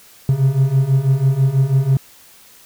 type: beating tone pair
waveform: triangle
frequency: 130.81 / 136.91 Hz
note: C3 / C#3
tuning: 0 / -21 cents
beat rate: 6.1 Hz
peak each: -15 / -12 dBFS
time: 0.29-1.97 s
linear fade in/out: 2 ms
effects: white hiss -46 dBFS RMS until 2.65 s